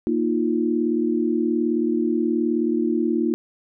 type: chord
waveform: sine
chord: Bb suspended fourth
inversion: none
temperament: just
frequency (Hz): 233.1 / 310.8 / 349.6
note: Bb3 / Eb4 / F4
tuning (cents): 0 / -2 / +2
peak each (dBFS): -23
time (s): 0.07-3.34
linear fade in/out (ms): 0
effects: none